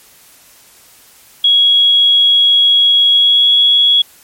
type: tone with pitch glide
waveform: sine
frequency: 3322 to 3347 Hz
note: G#7 to G#7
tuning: 0 to +13 cents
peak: -6 dBFS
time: 1.44-4.02 s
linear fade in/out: 5 ms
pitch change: +13 cents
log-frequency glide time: 3.11-3.49 s
effects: white hiss -44 dBFS RMS until 4.23 s + MP3 64 kbps